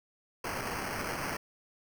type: noise with sample-and-hold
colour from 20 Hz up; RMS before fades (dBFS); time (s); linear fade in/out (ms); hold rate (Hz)
white; -36; 0.44-1.37; 5; 3675
effects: none